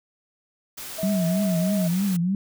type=noise; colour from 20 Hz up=white; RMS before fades=-36 dBFS; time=0.77-2.17 s; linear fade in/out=10 ms
type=tone with pitch glide; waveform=sine; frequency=644 to 631.8 Hz; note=E5 to D#5; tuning=-41 to +26 cents; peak=-28 dBFS; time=0.98-1.88 s; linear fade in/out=10 ms; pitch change=-33 cents; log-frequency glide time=1.53-1.59 s
type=tone with vibrato; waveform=sine; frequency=185 Hz; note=F#3; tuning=in tune; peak=-20 dBFS; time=1.03-2.35 s; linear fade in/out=2 ms; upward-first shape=triangle; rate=3.2 Hz; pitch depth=180 cents each way
effects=none

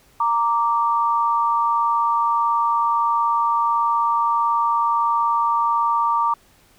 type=tone pair together; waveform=sine; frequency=929 / 1170.5 Hz; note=A#5 / D6; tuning=-6 / -6 cents; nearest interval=major third; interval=400 cents; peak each=-19 dBFS; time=0.2-6.34 s; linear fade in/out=5 ms; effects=pink hiss -55 dBFS RMS until 6.78 s

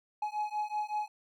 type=beating tone pair; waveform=triangle; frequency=841 / 846.3 Hz; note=G#5 / G#5; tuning=+22 / +32 cents; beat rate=5.3 Hz; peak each=-33 / -33 dBFS; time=0.22-1.08 s; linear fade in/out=5 ms; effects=none

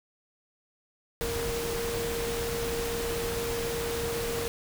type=tone in noise; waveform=sine; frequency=466.2 Hz; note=A#4; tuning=in tune; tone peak=-31 dBFS; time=1.21-4.48 s; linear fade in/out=0 ms; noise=pink; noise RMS=-34 dBFS; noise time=1.21-4.48 s; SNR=0 dB; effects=none

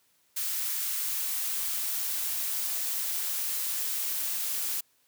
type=noise with high-pass filter sweep; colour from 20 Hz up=blue; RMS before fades=-31 dBFS; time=0.36-4.81 s; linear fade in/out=10 ms; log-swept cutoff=1300 to 230 Hz; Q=1; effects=white hiss -68 dBFS RMS until 5.07 s + high-pass 60 Hz 12 dB/octave

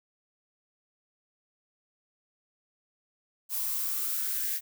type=noise with high-pass filter sweep; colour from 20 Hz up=violet; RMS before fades=-31 dBFS; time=3.49-4.61 s; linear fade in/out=50 ms; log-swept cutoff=880 to 1800 Hz; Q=4.8; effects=none

